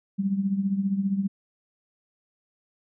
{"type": "tone with tremolo", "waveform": "sine", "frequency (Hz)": 196, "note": "G3", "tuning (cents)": 0, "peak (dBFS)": -19, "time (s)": [0.18, 1.28], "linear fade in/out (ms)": 20, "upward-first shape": "triangle", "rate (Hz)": 15, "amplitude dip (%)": 75, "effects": []}